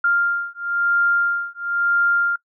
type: beating tone pair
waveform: sine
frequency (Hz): 1396.9 / 1397.9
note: F6 / F6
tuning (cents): 0 / +1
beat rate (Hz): 1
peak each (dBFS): -20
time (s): 0.04-2.36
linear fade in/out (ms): 5
effects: noise-tail reverb RT60 0.1 s tail -23 dB re dry